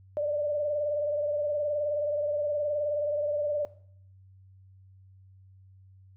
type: tone with vibrato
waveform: sine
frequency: 590 Hz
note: D5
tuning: 8 cents sharp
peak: -26 dBFS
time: 0.17-3.65 s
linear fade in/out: 0 ms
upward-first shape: triangle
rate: 19 Hz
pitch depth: 55 cents each way
effects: noise-tail reverb RT60 0.6 s tail -18 dB re dry + added 95 Hz sine -52 dBFS peak until 6.16 s